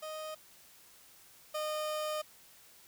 30% pulse tone pair in turn, 622.3 / 612.3 Hz, D#5 / D#5, 0 / -28 cents, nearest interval unison, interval 28 cents, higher first, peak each -37 / -31 dBFS, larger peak second, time 0.02-0.35 / 1.54-2.22 s, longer second, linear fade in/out 10 ms, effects white hiss -59 dBFS RMS until 2.87 s

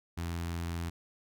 sawtooth tone with notch filter, 84.8 Hz, E2, 50 cents sharp, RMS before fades -36 dBFS, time 0.17-0.9 s, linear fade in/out 10 ms, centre 530 Hz, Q 1.6, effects none

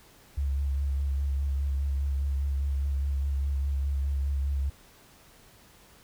sine tone with vibrato, 69.3 Hz, C#2, in tune, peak -25 dBFS, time 0.37-4.7 s, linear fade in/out 10 ms, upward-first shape sine, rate 4.9 Hz, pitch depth 29 cents each way, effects pink hiss -56 dBFS RMS until 6.03 s

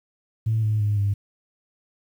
sine tone with pitch steps, 111 / 107.47 / 104.05 / 100.73 Hz, A2 / A2 / G#2 / G2, +16 / -40 / +4 / +48 cents, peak -18 dBFS, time 0.46-1.14 s, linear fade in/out 10 ms, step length 170 ms, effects tanh soft clip ceiling -14 dBFS + 9-bit

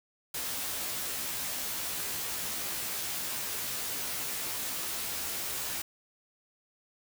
white noise with comb filter, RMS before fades -35 dBFS, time 0.34-5.82 s, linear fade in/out 5 ms, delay 15 ms, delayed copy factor +0.85, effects none

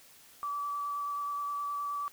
sine tone with vibrato, 1153 Hz, D6, 32 cents flat, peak -32 dBFS, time 0.43-2.08 s, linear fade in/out 0 ms, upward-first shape square, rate 9.5 Hz, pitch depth 9 cents each way, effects white hiss -57 dBFS RMS until 2.12 s

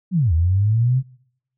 sine linear two-way sweep, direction down then up, 197.3 to 77.78 to 134.5 Hz, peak -14 dBFS, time 0.11-1.03 s, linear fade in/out 50 ms, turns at 0.33 s, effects noise-tail reverb RT60 0.8 s tail -26 dB re dry

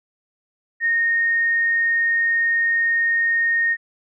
sine tone, 1849 Hz, A#6, 15 cents flat, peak -16 dBFS, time 0.8-3.77 s, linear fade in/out 50 ms, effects none

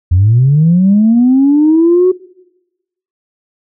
sine linear sweep, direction up, 83.6 to 374.2 Hz, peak -4 dBFS, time 0.11-2.12 s, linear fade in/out 10 ms, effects noise-tail reverb RT60 1.0 s tail -23 dB re dry + tanh soft clip ceiling -1 dBFS

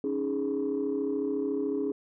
sine chord, C# suspended second, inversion none, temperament equal, 277.2 / 311.1 / 415.3 Hz, C#4 / D#4 / G#4, 0 / 0 / 0 cents, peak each -30 / -33 / -29 dBFS, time 0.04-1.92 s, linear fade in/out 2 ms, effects tanh soft clip ceiling -21 dBFS

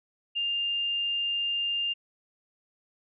sine tone, 2803 Hz, F7, 6 cents sharp, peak -26 dBFS, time 0.35-1.94 s, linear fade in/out 20 ms, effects none

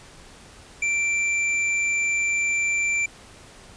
sine tone with hard clipping, 2349 Hz, D7, in tune, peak -22 dBFS, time 0.82-3.06 s, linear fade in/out 5 ms, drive 14 dB, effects pink hiss -47 dBFS RMS until 3.76 s + resampled to 22050 Hz

